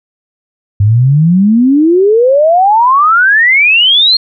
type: exponential sweep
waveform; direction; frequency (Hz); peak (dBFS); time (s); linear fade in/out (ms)
sine; up; 98.2 to 4300; -4; 0.8-4.17; 5
effects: none